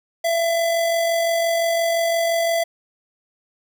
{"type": "tone with amplitude modulation", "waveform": "square", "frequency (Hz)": 670, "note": "E5", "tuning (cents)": 28, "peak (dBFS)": -17, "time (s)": [0.24, 2.64], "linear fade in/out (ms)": 10, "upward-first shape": "sine", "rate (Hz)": 45.8, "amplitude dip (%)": 30, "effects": []}